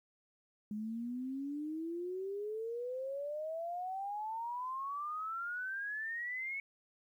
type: exponential sweep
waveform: sine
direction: up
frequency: 207.7 to 2222 Hz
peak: -37 dBFS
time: 0.71-6.6 s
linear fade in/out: 2 ms
effects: 12-bit